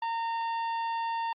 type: harmonic tone with a mistuned harmonic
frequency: 918 Hz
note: A#5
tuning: 27 cents flat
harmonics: 1 / 2 / 3 / 4 / 5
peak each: -29 / -42 / -45 / -49 / -53 dBFS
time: 0.02-1.33 s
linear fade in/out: 5 ms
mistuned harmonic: 4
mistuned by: -89 cents
effects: Opus 48 kbps